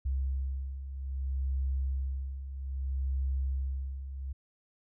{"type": "beating tone pair", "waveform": "sine", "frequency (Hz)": [66.3, 66.92], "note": ["C2", "C2"], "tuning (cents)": [23, 40], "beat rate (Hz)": 0.62, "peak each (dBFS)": [-37, -31], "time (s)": [0.05, 4.33], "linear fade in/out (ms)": 10, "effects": []}